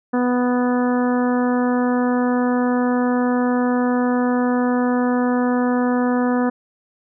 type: harmonic tone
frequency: 247.3 Hz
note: B3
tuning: 3 cents sharp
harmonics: 1 / 2 / 3 / 4 / 5 / 6 / 7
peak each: -17 / -23 / -27 / -29 / -31 / -33 / -34 dBFS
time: 0.13-6.5 s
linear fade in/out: 10 ms
effects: none